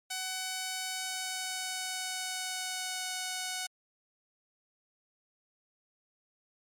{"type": "tone with pitch glide", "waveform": "5% pulse", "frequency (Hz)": [750, 740.5], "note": ["F#5", "F#5"], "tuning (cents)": [23, 1], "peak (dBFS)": -22, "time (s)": [0.1, 3.67], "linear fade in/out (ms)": 10, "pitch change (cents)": -22, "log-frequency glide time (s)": [0.92, 3.09], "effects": ["MP3 96 kbps"]}